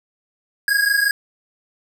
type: tone pair together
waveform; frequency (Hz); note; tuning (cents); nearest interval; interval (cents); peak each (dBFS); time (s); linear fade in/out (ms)
square; 1635.5 / 1661.2; G#6 / G#6; -27 / 0; unison; 27; -18 / -20; 0.68-1.11; 2
effects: none